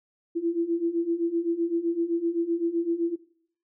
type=beating tone pair; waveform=sine; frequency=332.5 / 340.3 Hz; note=E4 / F4; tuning=+15 / -45 cents; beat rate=7.8 Hz; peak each=-28 / -26 dBFS; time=0.35-3.16 s; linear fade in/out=20 ms; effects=noise-tail reverb RT60 0.6 s tail -17 dB re dry